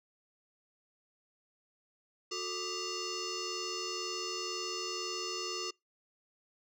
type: tone with frequency modulation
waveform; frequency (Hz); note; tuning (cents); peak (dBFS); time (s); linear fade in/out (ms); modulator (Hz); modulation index
sine; 2794; F7; 0; -34; 2.31-5.71; 10; 810; 4.1
effects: noise-tail reverb RT60 0.2 s tail -26 dB re dry + tanh soft clip ceiling -30 dBFS